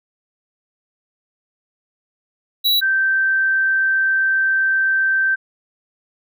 square / sine tone pair in turn, 3919 / 1558.1 Hz, B7 / G6, -14 / -11 cents, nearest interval octave + major third, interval 1597 cents, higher first, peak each -14 dBFS, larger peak neither, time 2.64-2.81 / 2.81-5.36 s, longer second, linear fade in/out 20 ms, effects none

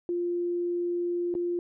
sine tone with dropouts, 349.2 Hz, F4, in tune, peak -26 dBFS, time 0.09-1.59 s, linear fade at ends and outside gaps 1 ms, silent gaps 1.341-1.351 s, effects none

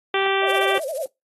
harmonic tone, 389.7 Hz, G4, 10 cents flat, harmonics 1 / 2 / 3 / 4 / 5 / 6 / 7 / 8 / 9, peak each -22 / -25 / -27 / -28 / -29 / -30 / -30 / -31 / -32 dBFS, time 0.14-0.78 s, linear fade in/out 2 ms
sine tone with vibrato, 586 Hz, D5, 4 cents flat, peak -25 dBFS, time 0.43-1.06 s, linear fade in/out 2 ms, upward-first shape sine, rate 11 Hz, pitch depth 220 cents each way
violet noise with tremolo, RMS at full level -32 dBFS, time 0.48-1.08 s, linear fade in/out 20 ms, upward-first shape square, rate 15 Hz, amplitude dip 75%
effects noise-tail reverb RT60 0.2 s tail -24 dB re dry + AAC 32 kbps

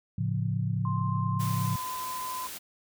sine chord, A augmented, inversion none, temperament equal, 110 / 138.59 / 174.61 Hz, A2 / C#3 / E#3, 0 / 0 / 0 cents, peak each -29 / -31 / -32 dBFS, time 0.18-1.76 s, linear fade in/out 5 ms
sine tone with pitch glide, 1049 to 1016.8 Hz, C6 to C6, +4 to -50 cents, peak -33 dBFS, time 0.85-2.47 s, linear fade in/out 2 ms, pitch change -54 cents, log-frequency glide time 1.43-1.78 s
white noise, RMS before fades -40 dBFS, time 1.39-2.59 s, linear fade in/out 20 ms
effects none

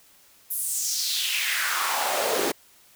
pink noise with high-pass filter sweep, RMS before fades -26 dBFS, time 0.5-2.52 s, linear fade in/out 10 ms, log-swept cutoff 12000 to 330 Hz, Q 3, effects white hiss -56 dBFS RMS until 2.95 s

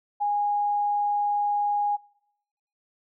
sine tone, 823 Hz, G#5, 16 cents flat, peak -22 dBFS, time 0.2-1.97 s, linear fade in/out 20 ms, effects noise-tail reverb RT60 0.9 s tail -26 dB re dry

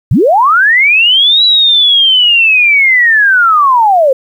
sine linear two-way sweep, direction up then down, 82 to 3951 to 506 Hz, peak -4 dBFS, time 0.11-4.13 s, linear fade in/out 5 ms, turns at 1.44 s, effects 7-bit

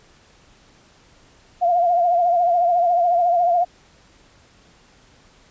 sine tone with vibrato, 698.5 Hz, F5, in tune, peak -14 dBFS, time 1.61-3.65 s, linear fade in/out 20 ms, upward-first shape triangle, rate 14 Hz, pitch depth 72 cents each way, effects pink hiss -53 dBFS RMS until 5.5 s + resampled to 16000 Hz

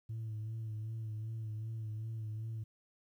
sine tone with vibrato, 110.2 Hz, A2, 3 cents sharp, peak -36 dBFS, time 0.09-2.64 s, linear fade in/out 10 ms, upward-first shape sine, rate 2.6 Hz, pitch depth 42 cents each way, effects tanh soft clip ceiling -36 dBFS + 12-bit

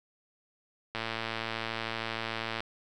click train, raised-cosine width 0.3 ms, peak -17 dBFS, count 188, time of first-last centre 0.95-2.605 s, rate 113 Hz, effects none

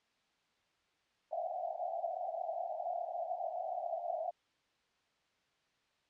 white band-pass noise, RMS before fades -39 dBFS, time 1.31-4.31 s, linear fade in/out 5 ms, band 640 to 740 Hz, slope 96 dB/octave, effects white hiss -75 dBFS RMS until 6.09 s + low-pass 4000 Hz 12 dB/octave

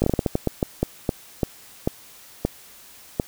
slowing click train, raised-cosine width 2 ms, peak -6 dBFS, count 16, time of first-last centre 0.02-3.198 s, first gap 19 ms, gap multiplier 1.3, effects white hiss -47 dBFS RMS until 3.27 s

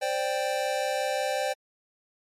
square chord, C suspended second, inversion none, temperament just, 523.3 / 588.7 / 784.9 Hz, C5 / D5 / G5, 0 / +4 / +2 cents, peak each -31 dBFS, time 0.01-1.54 s, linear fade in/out 20 ms, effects low-pass 11000 Hz 12 dB/octave + MP3 64 kbps

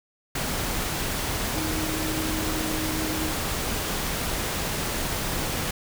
sine tone in noise, 313.9 Hz, D#4, 15 cents sharp, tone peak -30 dBFS, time 1.56-3.32 s, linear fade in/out 5 ms, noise pink, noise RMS -28 dBFS, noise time 0.35-5.71 s, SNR -5 dB, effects none

